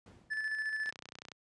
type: noise with exponential decay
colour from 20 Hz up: brown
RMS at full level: -47 dBFS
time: 0.06-0.71 s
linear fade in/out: 2 ms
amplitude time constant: 140 ms
type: tone with tremolo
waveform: triangle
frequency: 1741 Hz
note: A6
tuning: 19 cents flat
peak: -30 dBFS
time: 0.3-0.91 s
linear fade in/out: 20 ms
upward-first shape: square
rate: 14 Hz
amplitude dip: 40%
type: click train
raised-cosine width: 0.2 ms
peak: -29 dBFS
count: 15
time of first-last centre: 0.86-1.318 s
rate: 30.6 Hz
effects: high-pass 100 Hz 12 dB/octave + resampled to 22050 Hz